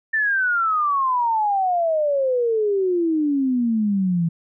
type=exponential sweep; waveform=sine; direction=down; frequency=1797 to 163.2 Hz; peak=-17 dBFS; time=0.13-4.29 s; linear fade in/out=10 ms; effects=none